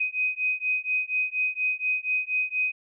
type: beating tone pair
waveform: sine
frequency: 2507 / 2511.2 Hz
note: D#7 / D#7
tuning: +12 / +15 cents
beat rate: 4.2 Hz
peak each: -27 dBFS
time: 0-2.72 s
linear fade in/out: 10 ms
effects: none